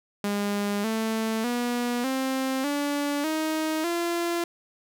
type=tone with pitch steps; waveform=sawtooth; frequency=203.6 / 222 / 242.1 / 264 / 287.9 / 314 / 342.4 Hz; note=G#3 / A3 / B3 / C4 / D4 / D#4 / F4; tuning=-34 / +16 / -34 / +16 / -34 / +16 / -34 cents; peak=-21 dBFS; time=0.24-4.44 s; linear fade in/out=2 ms; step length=600 ms; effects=none